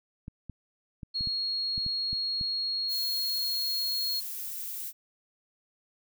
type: clicks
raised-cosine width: 5 ms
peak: -27 dBFS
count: 9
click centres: 0.281 / 0.497 / 1.032 / 1.209 / 1.273 / 1.779 / 1.864 / 2.13 / 2.412 s
type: tone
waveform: sine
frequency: 4297 Hz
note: C8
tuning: 45 cents sharp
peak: -28 dBFS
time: 1.14-4.21 s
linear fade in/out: 20 ms
type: noise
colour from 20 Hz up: violet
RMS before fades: -37 dBFS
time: 2.88-4.93 s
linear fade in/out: 50 ms
effects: none